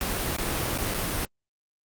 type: noise with dropouts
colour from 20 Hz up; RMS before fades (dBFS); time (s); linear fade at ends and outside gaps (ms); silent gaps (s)
pink; -28; 0.01-1.25; 1; 0.366-0.384 / 0.778-0.785 / 0.94-0.944
effects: Opus 32 kbps